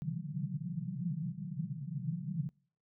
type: band-pass noise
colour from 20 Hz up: pink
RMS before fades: -38 dBFS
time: 0.02-2.49 s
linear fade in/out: 0 ms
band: 130 to 190 Hz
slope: 96 dB/octave
effects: noise-tail reverb RT60 0.5 s tail -25 dB re dry